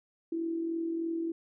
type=tone with amplitude modulation; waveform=sine; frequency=331 Hz; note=E4; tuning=7 cents sharp; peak=-28 dBFS; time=0.32-1.32 s; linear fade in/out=5 ms; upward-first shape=sine; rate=43.2 Hz; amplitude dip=45%; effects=none